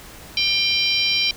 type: harmonic tone with a mistuned harmonic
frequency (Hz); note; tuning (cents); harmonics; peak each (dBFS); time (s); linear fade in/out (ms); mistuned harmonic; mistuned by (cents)
793; G5; +20; 3 / 4 / 5 / 6 / 7; -22 / -23 / -24 / -25 / -25; 0.37-1.31; 2; 4; -27
effects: pink hiss -41 dBFS RMS until 1.36 s